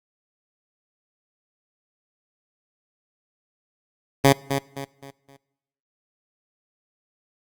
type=tone with echo; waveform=10% pulse; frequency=138.2 Hz; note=C#3; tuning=5 cents flat; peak=-4 dBFS; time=4.24-4.33 s; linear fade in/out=10 ms; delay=260 ms; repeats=4; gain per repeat=-9 dB; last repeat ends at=5.37 s; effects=noise-tail reverb RT60 1.0 s tail -23 dB re dry + Opus 48 kbps